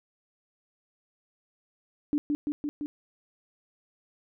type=tone with echo; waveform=sine; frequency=293.7 Hz; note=D4; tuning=in tune; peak=-22 dBFS; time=2.13-2.18 s; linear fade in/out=0 ms; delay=170 ms; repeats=4; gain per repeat=-2 dB; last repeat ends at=2.86 s; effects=none

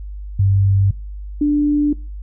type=tone pair in turn; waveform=sine; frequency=98 / 293.7 Hz; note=G2 / D4; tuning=0 / 0 cents; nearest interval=octave + perfect fifth; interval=1900 cents; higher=second; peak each=-11 / -12 dBFS; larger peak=first; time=0.39-0.91 / 1.41-1.93 s; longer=neither; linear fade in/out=5 ms; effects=noise-tail reverb RT60 0.3 s tail -21 dB re dry + added 50 Hz sine -27 dBFS peak until 2.22 s

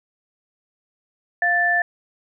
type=tone pair together; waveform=sine; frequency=697.6 / 1762 Hz; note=F5 / A6; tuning=-2 / +2 cents; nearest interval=octave + major third; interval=1604 cents; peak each=-22 / -17 dBFS; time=1.42-1.82 s; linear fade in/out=2 ms; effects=none

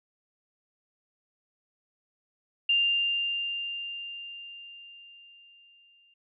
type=tone with exponential decay; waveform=sine; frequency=2794 Hz; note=F7; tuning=in tune; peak=-20 dBFS; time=2.69-6.14 s; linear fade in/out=5 ms; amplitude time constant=750 ms; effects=none

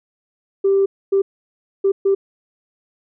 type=tone bursts at uneven times; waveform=sine; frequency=392 Hz; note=G4; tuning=in tune; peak=-11 dBFS; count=4; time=0.64-0.86 / 1.12-1.22 / 1.84-1.92 / 2.05-2.15 s; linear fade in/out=10 ms; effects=tanh soft clip ceiling -8 dBFS

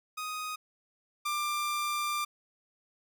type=tone pair in turn; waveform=sawtooth; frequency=1249 / 1188 Hz; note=D#6 / D6; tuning=+6 / +20 cents; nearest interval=minor second; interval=86 cents; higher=first; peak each=-31 / -26 dBFS; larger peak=second; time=0.17-0.56 / 1.25-2.25 s; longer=second; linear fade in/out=10 ms; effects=none

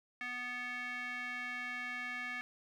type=tone with band-pass filter; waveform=square; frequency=246.9 Hz; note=B3; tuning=in tune; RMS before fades=-41 dBFS; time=0.21-2.41 s; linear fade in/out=0 ms; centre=2000 Hz; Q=6.9; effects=none

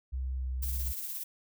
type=tone with pitch glide; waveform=sine; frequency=64.8 to 63.91 Hz; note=C2 to C2; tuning=-16 to -40 cents; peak=-31 dBFS; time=0.12-0.93 s; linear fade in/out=20 ms; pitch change=-24 cents; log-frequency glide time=0.33-0.51 s
type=noise with tremolo; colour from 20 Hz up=violet; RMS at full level=-36 dBFS; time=0.62-1.24 s; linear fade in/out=10 ms; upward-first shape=triangle; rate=17 Hz; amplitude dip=45%
effects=none

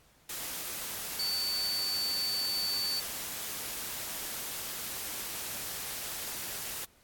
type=tone in noise; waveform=sine; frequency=4500 Hz; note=C#8; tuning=25 cents sharp; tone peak=-30 dBFS; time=1.19-3 s; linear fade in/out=5 ms; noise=white; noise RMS=-38 dBFS; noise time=0.29-6.85 s; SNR=+5 dB; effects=pink hiss -63 dBFS RMS until 7.03 s + AAC 64 kbps

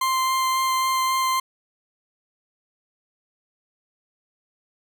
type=tone with vibrato; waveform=40% pulse; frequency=1046.5 Hz; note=C6; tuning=in tune; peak=-19 dBFS; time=0.01-1.4 s; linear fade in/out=5 ms; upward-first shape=sine; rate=3.7 Hz; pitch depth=8 cents each way; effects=none

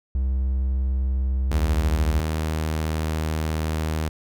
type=tone with vibrato; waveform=triangle; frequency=65.2 Hz; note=C2; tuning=5 cents flat; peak=-18 dBFS; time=0.15-2.2 s; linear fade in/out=0 ms; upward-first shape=square; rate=20 Hz; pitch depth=36 cents each way
type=tone; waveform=sawtooth; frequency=78.5 Hz; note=D#2; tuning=16 cents sharp; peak=-19 dBFS; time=1.51-4.09 s; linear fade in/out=5 ms
effects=none

